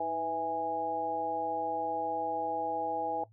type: harmonic tone with a mistuned harmonic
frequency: 164.81 Hz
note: E3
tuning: in tune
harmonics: 2 / 3 / 4 / 5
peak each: -42 / -38 / -36 / -32 dBFS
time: 0-3.24 s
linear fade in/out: 5 ms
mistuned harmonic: 2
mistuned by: -56 cents
effects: noise-tail reverb RT60 0.1 s tail -17 dB re dry + added 109 Hz sine -57 dBFS peak until 3.32 s